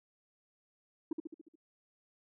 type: tone with echo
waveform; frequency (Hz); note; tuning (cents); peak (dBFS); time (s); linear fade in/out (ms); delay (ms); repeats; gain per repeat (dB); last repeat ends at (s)
sine; 319.3; D#4; +45; -28; 1.11-1.13; 5; 71; 6; -5; 1.556
effects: tanh soft clip ceiling -30 dBFS